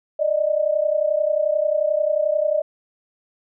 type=tone pair together; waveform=sine; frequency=591 / 622.3 Hz; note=D5 / D#5; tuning=+11 / 0 cents; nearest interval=minor second; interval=89 cents; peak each=-20 / -20 dBFS; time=0.19-2.62 s; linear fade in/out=10 ms; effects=none